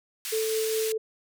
white band-pass noise, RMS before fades -34 dBFS, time 0.25-0.92 s, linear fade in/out 0 ms, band 1800 to 13000 Hz, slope 12 dB/octave
sine tone with tremolo, 440 Hz, A4, in tune, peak -24 dBFS, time 0.32-0.98 s, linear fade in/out 10 ms, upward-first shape triangle, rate 4.8 Hz, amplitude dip 25%
effects none

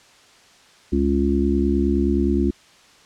harmonic tone, 69.6 Hz, C#2, 8 cents sharp, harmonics 1 / 3 / 4 / 5, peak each -22 / -22 / -22 / -22 dBFS, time 0.92-2.51 s, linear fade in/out 10 ms, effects white hiss -51 dBFS RMS until 3.05 s + low-pass 6000 Hz 12 dB/octave

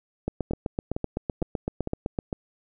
two click trains, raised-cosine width 2 ms, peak -15 / -13 dBFS, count 5 / 16, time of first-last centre 0.51-2.328 / 0.28-2.188 s, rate 2.2 / 7.86 Hz, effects none

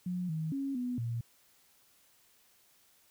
sine tone with pitch steps, 179.7 / 158.5 / 274.5 / 247.5 / 117.1 Hz, F3 / D#3 / C#4 / B3 / A#2, +50 / +32 / -17 / +4 / +8 cents, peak -32 dBFS, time 0.06-1.21 s, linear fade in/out 5 ms, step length 230 ms, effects white hiss -66 dBFS RMS until 3.1 s

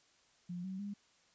sine tone with pitch steps, 176.6 / 189.28 / 202.9 Hz, F3 / F#3 / G#3, +20 / +40 / -40 cents, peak -39 dBFS, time 0.49-0.94 s, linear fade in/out 10 ms, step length 150 ms, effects white hiss -69 dBFS RMS until 1.34 s + resampled to 16000 Hz

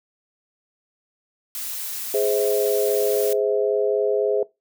blue noise, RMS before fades -30 dBFS, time 1.55-3.33 s, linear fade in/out 0 ms
sine chord, Ab augmented, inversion none, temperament just, 415.3 / 519.1 / 648.9 Hz, Ab4 / C5 / E5, 0 / -14 / -27 cents, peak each -20 / -24 / -26 dBFS, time 2.14-4.43 s, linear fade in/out 2 ms
effects noise-tail reverb RT60 0.2 s tail -20 dB re dry

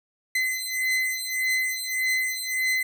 40% pulse beating tone pair, 2039 / 2040.7 Hz, C7 / C7, -45 / -44 cents, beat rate 1.7 Hz, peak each -26 dBFS, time 0.35-2.83 s, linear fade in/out 5 ms, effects none

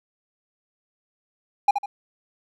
triangle tone with echo, 811 Hz, G#5, 41 cents flat, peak -10 dBFS, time 1.68-1.71 s, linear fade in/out 5 ms, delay 75 ms, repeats 2, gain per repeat -8 dB, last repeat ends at 1.86 s, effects none

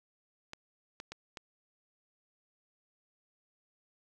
clicks, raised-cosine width 0.2 ms, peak -25 dBFS, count 4, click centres 0.534 / 1.001 / 1.12 / 1.372 s, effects none

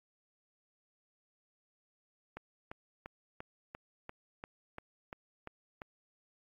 click train, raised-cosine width 0.5 ms, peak -28 dBFS, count 11, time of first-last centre 2.37-5.818 s, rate 2.9 Hz, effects AAC 32 kbps

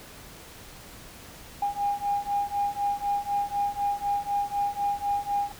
sine beating tone pair, 809 / 813 Hz, G#5 / G#5, -46 / -37 cents, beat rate 4 Hz, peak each -28 / -27 dBFS, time 1.62-5.52 s, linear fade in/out 5 ms, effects tanh soft clip ceiling -17 dBFS + pink hiss -46 dBFS RMS until 5.59 s

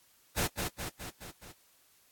pink noise with echo, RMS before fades -30 dBFS, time 0.36-0.48 s, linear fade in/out 20 ms, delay 210 ms, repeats 5, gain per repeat -4 dB, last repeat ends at 1.53 s, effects white hiss -65 dBFS RMS until 2.11 s + AAC 64 kbps

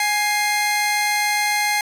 sawtooth tone pair together, 830.6 / 2100 Hz, G#5 / C7, 0 / +6 cents, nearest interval octave + major third, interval 1606 cents, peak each -17 dBFS, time 0-1.81 s, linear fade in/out 2 ms, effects resampled to 32000 Hz

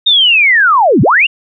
sine linear two-way sweep, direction down then up, 3729 to 100.4 to 2923 Hz, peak -5 dBFS, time 0.06-1.27 s, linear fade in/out 10 ms, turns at 1.02 s, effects none

